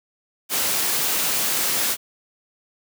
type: high-pass noise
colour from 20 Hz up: white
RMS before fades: -22 dBFS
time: 0.49-1.97 s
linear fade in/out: 50 ms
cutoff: 140 Hz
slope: 12 dB/octave
effects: none